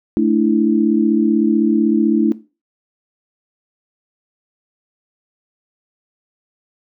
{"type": "chord", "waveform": "sine", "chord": "A suspended fourth", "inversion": "none", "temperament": "equal", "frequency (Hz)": [220, 293.7, 329.6], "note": ["A3", "D4", "E4"], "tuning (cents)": [0, 0, 0], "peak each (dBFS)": -16, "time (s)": [0.17, 2.32], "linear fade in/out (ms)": 0, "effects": ["noise-tail reverb RT60 0.3 s tail -17 dB re dry"]}